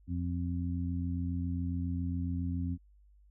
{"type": "harmonic tone", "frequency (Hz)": 87.31, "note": "F2", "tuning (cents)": 0, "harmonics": [1, 2, 3], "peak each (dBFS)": [-33, -38, -37], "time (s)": [0.07, 2.78], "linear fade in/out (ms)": 50, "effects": ["added 50 Hz sine -58 dBFS peak until 3.3 s"]}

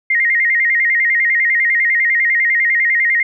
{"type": "tone with vibrato", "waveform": "sine", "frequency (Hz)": 1986, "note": "B6", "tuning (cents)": 9, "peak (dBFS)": -11, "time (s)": [0.1, 3.23], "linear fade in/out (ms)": 5, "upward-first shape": "square", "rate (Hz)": 10, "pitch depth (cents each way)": 100, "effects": []}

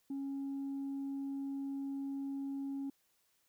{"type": "tone", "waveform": "sine", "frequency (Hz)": 275.3, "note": "C#4", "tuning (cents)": -12, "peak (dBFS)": -35, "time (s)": [0.1, 2.9], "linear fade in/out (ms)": 5, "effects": ["tanh soft clip ceiling -35 dBFS", "white hiss -75 dBFS RMS until 3.48 s"]}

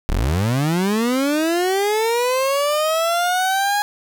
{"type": "linear sweep", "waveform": "30% pulse", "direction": "up", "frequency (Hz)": [30.86, 830.6], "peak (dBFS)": -14, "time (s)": [0.09, 3.82], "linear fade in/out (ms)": 0, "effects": []}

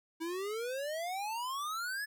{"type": "exponential sweep", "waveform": "square", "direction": "up", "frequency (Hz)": [319.8, 1740], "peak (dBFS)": -36, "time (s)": [0.2, 2.06], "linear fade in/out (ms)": 20, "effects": []}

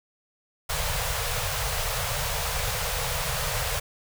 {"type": "band-stop noise", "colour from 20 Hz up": "pink", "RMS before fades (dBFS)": -28, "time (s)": [0.69, 3.8], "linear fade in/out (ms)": 10, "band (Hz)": [160, 450], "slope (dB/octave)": 96, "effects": []}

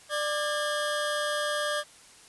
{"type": "tone pair together", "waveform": "25% pulse", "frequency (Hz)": [594, 1631.3], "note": ["D5", "G#6"], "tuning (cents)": [20, -31], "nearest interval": "octave + perfect fourth", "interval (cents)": 1749, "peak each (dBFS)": [-25, -28], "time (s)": [0.09, 1.84], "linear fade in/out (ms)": 50, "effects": ["white hiss -53 dBFS RMS until 2.28 s", "resampled to 24000 Hz"]}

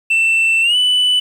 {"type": "tone with pitch glide", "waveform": "sine", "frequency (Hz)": [2675, 2985], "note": ["E7", "F#7"], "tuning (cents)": [25, 15], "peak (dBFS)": -8, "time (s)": [0.1, 1.2], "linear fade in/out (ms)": 10, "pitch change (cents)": 190, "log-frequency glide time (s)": [0.62, 0.76], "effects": ["tanh soft clip ceiling -10 dBFS", "7-bit"]}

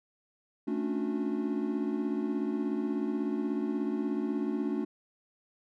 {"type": "chord", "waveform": "triangle", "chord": "D major seventh", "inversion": "second", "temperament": "equal with one note detuned", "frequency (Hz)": [220, 277.2, 293.7, 361.1], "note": ["A3", "C#4", "D4", "F#4"], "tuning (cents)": [0, 0, 0, -42], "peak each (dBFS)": [-32, -33, -32, -34], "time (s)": [0.67, 4.85], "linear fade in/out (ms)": 10, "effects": []}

